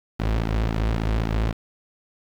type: tone with flanger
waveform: sawtooth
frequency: 55 Hz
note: A1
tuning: in tune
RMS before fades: -23 dBFS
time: 0.19-1.53 s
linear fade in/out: 10 ms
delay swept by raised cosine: 1.7 to 7.2 ms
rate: 3.7 Hz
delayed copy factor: -0.75
effects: low-pass 4000 Hz 12 dB/octave + 7-bit